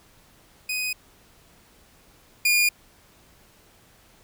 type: tone pair in turn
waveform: sawtooth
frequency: 2499 / 2428 Hz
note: D#7 / D#7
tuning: +7 / -43 cents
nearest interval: unison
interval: 50 cents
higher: first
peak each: -22 / -14 dBFS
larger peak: second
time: 0.69-0.93 / 2.45-2.69 s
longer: neither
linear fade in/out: 5 ms
effects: pink hiss -56 dBFS RMS until 4.23 s